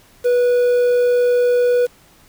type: tone with quantisation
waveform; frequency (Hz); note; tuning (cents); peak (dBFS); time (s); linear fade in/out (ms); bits
triangle; 489.3; B4; -16; -10; 0.24-1.87; 20; 6
effects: pink hiss -50 dBFS RMS until 2.28 s